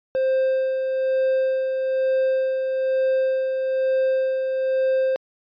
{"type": "tone with tremolo", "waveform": "triangle", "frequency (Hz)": 525, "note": "C5", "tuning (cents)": 6, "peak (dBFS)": -15, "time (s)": [0.15, 5.16], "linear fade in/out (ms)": 0, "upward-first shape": "sine", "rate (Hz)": 1.1, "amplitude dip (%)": 40, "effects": ["resampled to 11025 Hz"]}